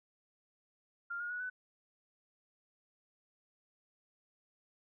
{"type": "tone with pitch steps", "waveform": "sine", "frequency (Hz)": [1396.9, 1430.4, 1464.7, 1499.8], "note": ["F6", "F6", "F#6", "F#6"], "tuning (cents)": [0, 41, -18, 23], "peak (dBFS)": -37, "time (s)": [1.1, 1.5], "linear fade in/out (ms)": 10, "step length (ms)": 100, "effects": []}